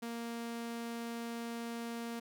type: tone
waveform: sawtooth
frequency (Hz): 233.1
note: A#3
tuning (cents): 0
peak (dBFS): -35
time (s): 0.02-2.2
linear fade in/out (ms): 10
effects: none